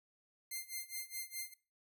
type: tone with tremolo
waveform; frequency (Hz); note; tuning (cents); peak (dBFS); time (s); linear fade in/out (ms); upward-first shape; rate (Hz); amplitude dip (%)
5% pulse; 2098; C7; +4; -29; 0.51-1.54; 5; sine; 4.8; 90
effects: noise-tail reverb RT60 0.3 s tail -17 dB re dry